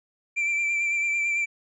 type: tone with vibrato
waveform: triangle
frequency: 2349 Hz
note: D7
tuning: in tune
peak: -21 dBFS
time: 0.36-1.46 s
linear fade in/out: 20 ms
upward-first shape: sine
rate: 9 Hz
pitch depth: 26 cents each way
effects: resampled to 22050 Hz